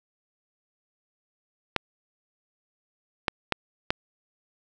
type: clicks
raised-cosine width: 0.3 ms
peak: -6 dBFS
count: 4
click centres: 1.763 / 3.282 / 3.523 / 3.905 s
effects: none